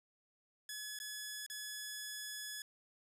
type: tone with dropouts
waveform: 10% pulse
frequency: 1700 Hz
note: G#6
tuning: 40 cents sharp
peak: -34 dBFS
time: 0.69-2.62 s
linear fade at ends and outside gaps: 2 ms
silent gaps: 0.989-1 / 1.464-1.499 s
effects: none